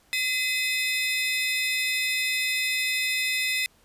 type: tone cluster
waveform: 35% pulse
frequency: 2035 / 2547 / 3590 Hz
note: C7 / D#7 / A7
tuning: -49 / +40 / +34 cents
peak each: -26 / -26 / -29 dBFS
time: 0.13-3.66 s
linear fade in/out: 0 ms
effects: pink hiss -61 dBFS RMS until 3.84 s + resampled to 32000 Hz